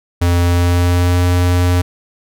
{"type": "tone with pitch glide", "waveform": "square", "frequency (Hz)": [87.1, 88.93], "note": ["F2", "F2"], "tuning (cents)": [-4, 32], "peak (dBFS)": -11, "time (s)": [0.21, 1.82], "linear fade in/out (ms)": 10, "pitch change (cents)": 36, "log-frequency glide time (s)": [0.41, 1.24], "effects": []}